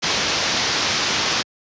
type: low-pass noise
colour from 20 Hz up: white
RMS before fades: -21 dBFS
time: 0.02-1.43 s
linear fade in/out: 20 ms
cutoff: 6100 Hz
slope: 48 dB/octave
effects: high-pass 80 Hz 12 dB/octave + resampled to 16000 Hz

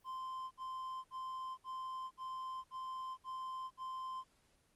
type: tone bursts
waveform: triangle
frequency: 1040 Hz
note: C6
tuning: 11 cents flat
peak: -39 dBFS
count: 8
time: 0.04-4.241 s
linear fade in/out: 50 ms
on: 470 ms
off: 63 ms
effects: pink hiss -73 dBFS RMS until 4.75 s + Opus 24 kbps

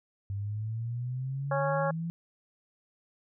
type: exponential sweep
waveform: sine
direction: up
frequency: 98 to 170 Hz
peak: -31 dBFS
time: 0.3-2.1 s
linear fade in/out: 0 ms
type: harmonic tone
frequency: 276.3 Hz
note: C#4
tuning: 6 cents flat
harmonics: 2 / 3 / 4 / 5 / 6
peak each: -29 / -33 / -35 / -37 / -39 dBFS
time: 1.51-1.91 s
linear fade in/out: 5 ms
effects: none

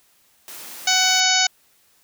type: high-pass noise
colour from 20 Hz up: white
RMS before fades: -37 dBFS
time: 0.48-1.2 s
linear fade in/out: 0 ms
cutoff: 210 Hz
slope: 12 dB/octave
type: harmonic tone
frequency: 747 Hz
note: F#5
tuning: 16 cents sharp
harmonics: 1 / 2 / 3 / 4 / 5 / 6 / 7 / 8 / 9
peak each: -24 / -24 / -24 / -24 / -24 / -24 / -24 / -24 / -24 dBFS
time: 0.87-1.47 s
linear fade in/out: 5 ms
effects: white hiss -59 dBFS RMS until 2.03 s

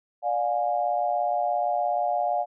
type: chord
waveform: sine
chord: D diminished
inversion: none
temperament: equal with one note detuned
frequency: 587.3 / 713.5 / 830.6 Hz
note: D5 / F5 / Ab5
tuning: 0 / +37 / 0 cents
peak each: -29 / -24 / -30 dBFS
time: 0.22-2.46 s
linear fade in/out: 50 ms
effects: none

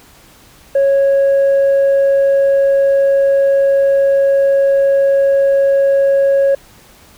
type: tone with tanh clipping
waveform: sine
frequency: 551 Hz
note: C#5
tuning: 11 cents flat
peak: -9 dBFS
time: 0.75-6.55 s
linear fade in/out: 5 ms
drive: 1 dB
effects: pink hiss -44 dBFS RMS until 7.17 s

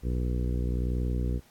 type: harmonic tone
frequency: 61.2 Hz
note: B1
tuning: 15 cents flat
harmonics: 1 / 2 / 3 / 4 / 5 / 6 / 7 / 8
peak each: -27 / -33 / -37 / -39 / -41 / -43 / -44 / -45 dBFS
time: 0.02-1.41 s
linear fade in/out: 50 ms
effects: pink hiss -60 dBFS RMS until 1.5 s + AAC 64 kbps

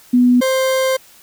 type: tone pair in turn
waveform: sine / 40% pulse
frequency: 246.9 / 524.7 Hz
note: B3 / C5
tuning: 0 / +5 cents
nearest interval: octave + minor second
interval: 1305 cents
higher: second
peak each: -8 / -13 dBFS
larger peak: first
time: 0.13-0.41 / 0.41-0.97 s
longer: second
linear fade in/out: 10 ms
effects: white hiss -46 dBFS RMS until 1.22 s

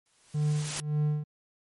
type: noise with exponential growth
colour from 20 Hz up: white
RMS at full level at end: -30 dBFS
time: 0.06-0.8 s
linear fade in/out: 0 ms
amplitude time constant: 160 ms
type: tone with tremolo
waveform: triangle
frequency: 150 Hz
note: D3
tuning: 37 cents sharp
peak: -21 dBFS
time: 0.34-1.24 s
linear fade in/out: 10 ms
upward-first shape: sine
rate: 1.8 Hz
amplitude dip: 90%
effects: MP3 48 kbps

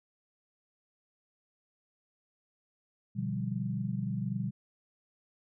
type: chord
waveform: sine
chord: G dominant seventh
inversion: first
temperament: equal with one note detuned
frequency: 123.47 / 147.43 / 174.61 / 196 Hz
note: B2 / D3 / F3 / G3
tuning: 0 / +7 / 0 / 0 cents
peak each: -35 / -39 / -38 / -35 dBFS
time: 3.15-4.51 s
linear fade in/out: 20 ms
effects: none

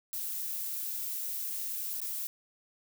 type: noise with dropouts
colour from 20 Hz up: violet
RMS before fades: -36 dBFS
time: 0.13-2.27 s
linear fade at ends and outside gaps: 0 ms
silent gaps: 2.003-2.016 s
effects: none

